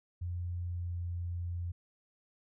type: tone with pitch glide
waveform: sine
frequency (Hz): 87.8 to 87.04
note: F2 to F2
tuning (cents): +10 to -5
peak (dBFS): -34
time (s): 0.21-1.72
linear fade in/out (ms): 10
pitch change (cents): -15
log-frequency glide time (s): 0.62-1.02
effects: none